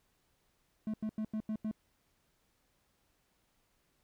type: tone bursts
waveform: triangle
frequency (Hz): 216.5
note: A3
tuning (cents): -28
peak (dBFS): -31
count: 6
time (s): 0.87-1.713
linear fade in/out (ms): 2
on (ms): 68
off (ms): 87
effects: pink hiss -75 dBFS RMS until 4.03 s